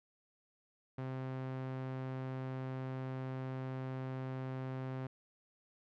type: tone with low-pass filter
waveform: sawtooth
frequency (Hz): 130.81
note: C3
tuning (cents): 0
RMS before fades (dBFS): -41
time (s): 0.98-5.07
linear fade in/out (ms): 5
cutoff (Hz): 2000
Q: 0.58
effects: none